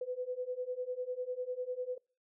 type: beating tone pair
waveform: sine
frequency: 496 / 506 Hz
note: B4 / B4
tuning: +7 / +42 cents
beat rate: 10 Hz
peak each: -39 / -38 dBFS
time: 0.01-1.98 s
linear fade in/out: 5 ms
effects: noise-tail reverb RT60 0.4 s tail -26 dB re dry